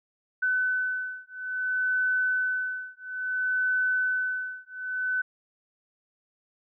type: beating tone pair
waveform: sine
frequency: 1508 / 1508.59 Hz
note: F#6 / F#6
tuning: +32 / +33 cents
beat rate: 0.59 Hz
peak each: -28 dBFS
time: 0.42-5.22 s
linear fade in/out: 10 ms
effects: none